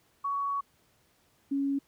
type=tone pair in turn; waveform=sine; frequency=1122 / 277.5 Hz; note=C#6 / C#4; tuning=+21 / +2 cents; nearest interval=2 octaves; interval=2419 cents; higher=first; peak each=-28 / -26 dBFS; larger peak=second; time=0.24-0.61 / 1.51-1.79 s; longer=first; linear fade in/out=10 ms; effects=pink hiss -67 dBFS RMS until 1.87 s + high-pass 60 Hz 12 dB/octave